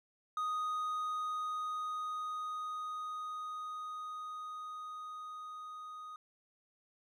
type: tone with level ramp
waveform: triangle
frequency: 1244.5 Hz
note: D#6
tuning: in tune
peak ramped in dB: -31 to -43 dBFS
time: 0.37-6.16 s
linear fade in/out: 2 ms
effects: none